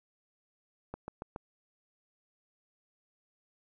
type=click train; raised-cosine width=1 ms; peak=-25 dBFS; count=4; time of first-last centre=0.94-1.361 s; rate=7.12 Hz; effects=none